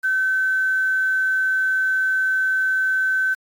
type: tone with quantisation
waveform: sine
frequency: 1532 Hz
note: G6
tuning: 40 cents flat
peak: -17 dBFS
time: 0.03-3.35 s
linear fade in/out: 20 ms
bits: 7
effects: AAC 64 kbps